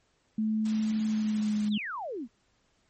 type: tone with pitch glide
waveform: sine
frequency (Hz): 217.3 to 210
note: A3 to G#3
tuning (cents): -21 to +19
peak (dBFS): -25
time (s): 0.38-1.78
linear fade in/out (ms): 5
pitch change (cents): -60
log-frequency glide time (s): 1.04-1.66
type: noise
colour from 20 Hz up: white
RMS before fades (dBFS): -44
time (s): 0.65-1.69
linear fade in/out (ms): 5
type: exponential sweep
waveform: sine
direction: down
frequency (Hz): 4186 to 208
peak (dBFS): -33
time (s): 1.7-2.28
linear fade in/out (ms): 50
effects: pink hiss -70 dBFS RMS until 2.89 s + MP3 32 kbps